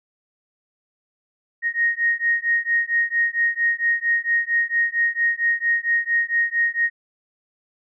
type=beating tone pair; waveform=sine; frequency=1864.7 / 1869.1 Hz; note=A#6 / A#6; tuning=0 / +4 cents; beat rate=4.4 Hz; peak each=-21 / -21 dBFS; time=1.62-6.9 s; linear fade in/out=50 ms; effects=none